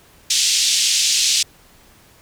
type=band-pass noise; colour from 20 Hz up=white; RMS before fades=-17 dBFS; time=0.3-1.43 s; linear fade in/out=5 ms; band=2900 to 7100 Hz; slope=24 dB/octave; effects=pink hiss -50 dBFS RMS until 2.21 s